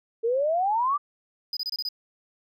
sine exponential sweep, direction up, 443 to 1202 Hz, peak -21 dBFS, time 0.23-0.98 s, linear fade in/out 20 ms
triangle tone bursts, 4978 Hz, D#8, in tune, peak -26 dBFS, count 6, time 1.53-1.888 s, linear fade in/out 2 ms, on 38 ms, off 26 ms
effects none

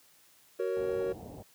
triangle chord, F# major, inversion none, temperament equal with one note detuned, 374.7 / 466.2 / 554.4 Hz, F#4 / A#4 / C#5, +22 / 0 / 0 cents, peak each -31 / -31 / -34 dBFS, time 0.59-1.13 s, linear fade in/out 10 ms
pink low-pass noise, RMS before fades -44 dBFS, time 0.76-1.43 s, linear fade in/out 10 ms, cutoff 850 Hz, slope 48 dB/octave
effects white hiss -62 dBFS RMS until 1.54 s + high-pass 80 Hz 12 dB/octave

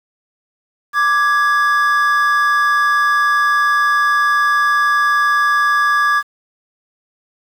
triangle tone pair together, 1174.7 / 1666.6 Hz, D6 / G#6, 0 / +6 cents, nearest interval tritone, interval 606 cents, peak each -12 / -13 dBFS, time 0.93-6.23 s, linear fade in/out 50 ms, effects 7-bit

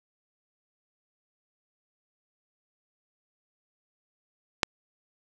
click, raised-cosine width 0.2 ms, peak -3 dBFS, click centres 4.632 s, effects none

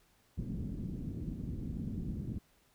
white low-pass noise, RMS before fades -39 dBFS, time 0.37-2.39 s, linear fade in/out 10 ms, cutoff 240 Hz, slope 24 dB/octave, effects pink hiss -69 dBFS RMS until 2.74 s

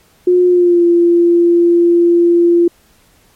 sine tone with pitch glide, 359.3 to 343.9 Hz, F4 to F4, +49 to -27 cents, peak -6 dBFS, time 0.27-2.68 s, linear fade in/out 5 ms, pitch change -76 cents, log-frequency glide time 0.47-0.84 s, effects pink hiss -51 dBFS RMS until 3.35 s + MP3 64 kbps

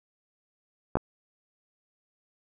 clicks, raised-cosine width 1 ms, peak -8 / -15 dBFS, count 2, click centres 0.955 / 0.97 s, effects none

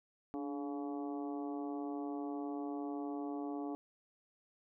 harmonic tone with a mistuned harmonic, 141.2 Hz, C#3, 32 cents sharp, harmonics 2 / 3 / 4 / 5 / 6 / 7 / 8, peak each -39 / -46 / -54 / -47 / -51 / -61 / -55 dBFS, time 0.34-3.75 s, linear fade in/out 0 ms, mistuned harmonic 2, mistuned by +49 cents, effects none

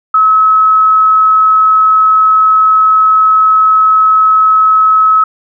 sine tone, 1288 Hz, E6, 41 cents flat, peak -4 dBFS, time 0.14-5.24 s, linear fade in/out 5 ms, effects none

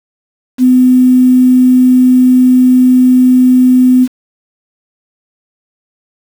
sine tone with quantisation, 253.3 Hz, B3, 44 cents sharp, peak -3 dBFS, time 0.58-4.08 s, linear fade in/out 50 ms, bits 5, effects none

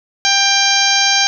harmonic tone, 792 Hz, G5, 18 cents sharp, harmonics 1 / 2 / 3 / 4 / 5 / 6 / 7 / 8, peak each -19 / -19 / -19 / -19 / -19 / -19 / -19 / -19 dBFS, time 0.25-1.27 s, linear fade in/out 0 ms, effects none

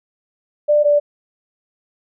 sine tone pair in turn, 593 / 585.2 Hz, D5 / D5, +17 / -6 cents, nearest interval unison, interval 23 cents, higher first, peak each -10 dBFS, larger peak neither, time 0.68-0.84 / 0.84-1 s, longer neither, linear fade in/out 20 ms, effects none

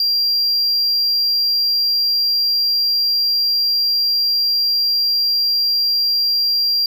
triangle tone, 4755 Hz, D8, 21 cents sharp, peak -13 dBFS, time 0-6.86 s, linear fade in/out 2 ms, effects none

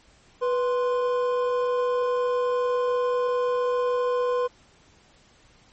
triangle tone pair together, 492.5 / 1043.6 Hz, B4 / C6, -5 / -5 cents, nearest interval octave + minor second, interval 1300 cents, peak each -20 / -27 dBFS, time 0.41-4.48 s, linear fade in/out 20 ms, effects pink hiss -57 dBFS RMS until 5.72 s + MP3 32 kbps

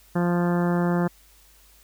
harmonic tone, 174.61 Hz, F3, in tune, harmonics 1 / 2 / 3 / 4 / 5 / 6 / 7 / 8 / 9 / 10, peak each -21 / -27 / -31 / -33 / -35 / -37 / -38 / -39 / -40 / -41 dBFS, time 0.15-1.08 s, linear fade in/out 10 ms, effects added 50 Hz sine -56 dBFS peak until 1.83 s + white hiss -56 dBFS RMS until 1.83 s

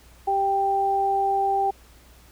sine tone pair together, 392 / 786.5 Hz, G4 / G5, 0 / +6 cents, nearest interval octave, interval 1206 cents, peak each -27 / -20 dBFS, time 0.27-1.71 s, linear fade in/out 10 ms, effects added 60 Hz sine -51 dBFS peak until 2.31 s + pink hiss -54 dBFS RMS until 2.31 s

